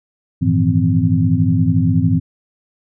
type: tone cluster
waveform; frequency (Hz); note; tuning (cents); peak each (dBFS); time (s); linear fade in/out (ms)
sine; 98.1 / 112.1 / 158.6 / 169.5 / 258.2; G2 / A2 / D#3 / E3 / C4; +2 / +33 / +33 / +49 / -23; -18; 0.41-2.2; 20
effects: none